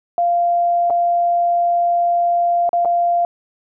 sine tone with dropouts, 694 Hz, F5, 11 cents flat, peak -13 dBFS, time 0.18-3.25 s, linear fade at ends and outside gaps 1 ms, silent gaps 0.9-0.905 / 2.692-2.731 / 2.849-2.855 s, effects none

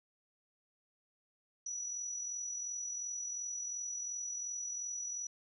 sine tone with amplitude modulation, 5880 Hz, F#8, 12 cents flat, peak -36 dBFS, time 1.66-5.27 s, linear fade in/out 5 ms, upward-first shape sine, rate 42.8 Hz, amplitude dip 40%, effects none

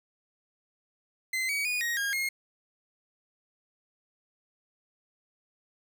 40% pulse tone with pitch steps, 2058 / 2263 / 2462 / 1882 / 1626 / 2144 Hz, C7 / C#7 / D#7 / A#6 / G#6 / C7, -29 / +35 / -19 / +16 / -37 / +42 cents, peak -27 dBFS, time 1.33-2.29 s, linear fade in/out 5 ms, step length 160 ms, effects 11-bit

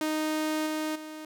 sawtooth tone with level steps, 310 Hz, D#4, 6 cents flat, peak -23 / -25 / -35 dBFS, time 0.01-1.25 s, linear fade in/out 2 ms, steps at 0.66 / 0.95 s, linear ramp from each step 10 ms, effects none

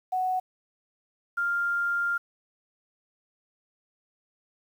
sine tone pair in turn, 742 / 1397.8 Hz, F#5 / F6, +5 / +1 cents, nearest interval major seventh, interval 1096 cents, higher second, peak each -24 dBFS, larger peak neither, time 0.12-0.4 / 1.37-2.18 s, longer second, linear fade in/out 10 ms, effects 9-bit

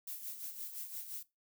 violet noise with tremolo, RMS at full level -42 dBFS, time 0.07-1.23 s, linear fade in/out 5 ms, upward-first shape sine, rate 5.8 Hz, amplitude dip 60%, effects noise-tail reverb RT60 0.2 s tail -18 dB re dry

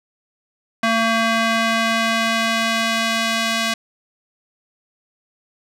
square tone with band-pass filter sweep, 226.4 Hz, A3, 50 cents sharp, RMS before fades -19 dBFS, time 0.83-3.74 s, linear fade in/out 5 ms, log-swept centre 1700 to 3400 Hz, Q 0.71, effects none

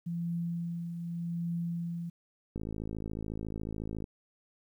sine tone with tremolo, 170.2 Hz, F3, 44 cents flat, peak -30 dBFS, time 0.06-2.1 s, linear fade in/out 10 ms, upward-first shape triangle, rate 0.84 Hz, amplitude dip 50%
click train, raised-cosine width 3 ms, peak -25 dBFS, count 81, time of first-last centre 2.56-4.041 s, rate 54 Hz
effects 11-bit

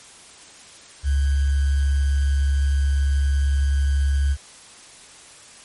sine tone with sample-and-hold, 69.6 Hz, C#2, 8 cents sharp, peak -16 dBFS, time 1.03-4.37 s, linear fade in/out 50 ms, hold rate 1575 Hz, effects white hiss -45 dBFS RMS until 5.64 s + MP3 48 kbps

